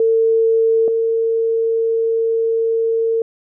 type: tone pair in turn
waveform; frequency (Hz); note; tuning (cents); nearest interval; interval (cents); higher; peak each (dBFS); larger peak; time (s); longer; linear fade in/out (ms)
sine; 451.1 / 453.7; A4 / A#4; +43 / -47; unison; 10; second; -11 / -14; first; 0-0.88 / 0.88-3.22; second; 2
effects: none